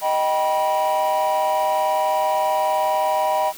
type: chord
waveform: triangle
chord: Eb augmented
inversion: none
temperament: just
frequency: 622.3 / 777.8 / 972.3 Hz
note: Eb5 / G5 / B5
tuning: 0 / -14 / -27 cents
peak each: -19 / -19 / -19 dBFS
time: 0.01-3.53 s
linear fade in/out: 50 ms
effects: tanh soft clip ceiling -11 dBFS + white hiss -39 dBFS RMS until 3.57 s